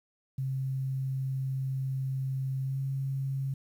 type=tone with pitch glide; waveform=sine; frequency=133.2 to 135.45 Hz; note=C3 to C#3; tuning=+31 to -40 cents; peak=-29 dBFS; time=0.38-3.54 s; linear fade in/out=5 ms; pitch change=+29 cents; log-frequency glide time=2.63-2.78 s; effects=10-bit